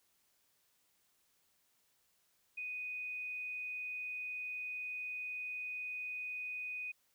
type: tone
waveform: sine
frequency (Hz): 2489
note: D#7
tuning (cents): 0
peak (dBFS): -39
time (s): 2.57-6.92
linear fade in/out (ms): 10
effects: white hiss -75 dBFS RMS until 7.14 s